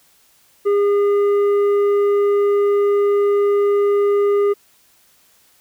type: tone with tanh clipping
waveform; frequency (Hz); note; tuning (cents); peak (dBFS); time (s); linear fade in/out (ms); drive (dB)
sine; 406.2; G#4; -38; -14; 0.65-4.54; 20; 7
effects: white hiss -55 dBFS RMS until 5.6 s

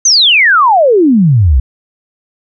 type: exponential sweep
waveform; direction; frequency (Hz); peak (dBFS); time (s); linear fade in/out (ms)
sine; down; 6450 to 58.7; -4; 0.05-1.6; 5
effects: none

